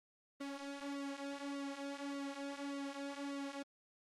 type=tone with flanger; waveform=sawtooth; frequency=280 Hz; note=C#4; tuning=18 cents sharp; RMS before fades=-44 dBFS; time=0.4-3.63 s; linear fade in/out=10 ms; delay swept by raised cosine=1.2 to 4.6 ms; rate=1.7 Hz; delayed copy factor=-0.75; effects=low-pass 8000 Hz 12 dB/octave + Opus 24 kbps